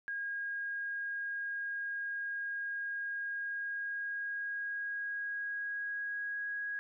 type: tone with pitch glide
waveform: sine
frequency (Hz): 1630 to 1652.8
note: G#6 to G#6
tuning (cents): -33 to -9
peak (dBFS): -35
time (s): 0.08-6.79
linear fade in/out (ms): 0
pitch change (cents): +24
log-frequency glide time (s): 3.33-6.59
effects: none